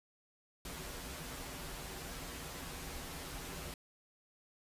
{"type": "noise with comb filter", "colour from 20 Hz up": "pink", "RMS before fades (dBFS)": -45, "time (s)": [0.65, 3.74], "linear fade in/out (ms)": 2, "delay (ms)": 9.4, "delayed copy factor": -0.65, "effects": ["resampled to 32000 Hz"]}